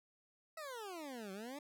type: exponential two-way sweep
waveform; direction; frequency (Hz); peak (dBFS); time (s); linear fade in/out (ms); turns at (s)
20% pulse; down then up; 659.3 to 185.9 to 300.6; -40; 0.57-1.59; 5; 1.32
effects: none